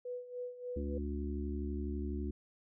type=tone with tremolo; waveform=sine; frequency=493.9 Hz; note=B4; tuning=in tune; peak=-37 dBFS; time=0.05-0.98 s; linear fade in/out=5 ms; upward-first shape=sine; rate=3.4 Hz; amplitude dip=75%
type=harmonic tone; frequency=72.1 Hz; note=D2; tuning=31 cents flat; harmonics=1 / 3 / 4 / 5; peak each=-37 / -42 / -43 / -44 dBFS; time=0.76-2.31 s; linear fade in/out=5 ms
effects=none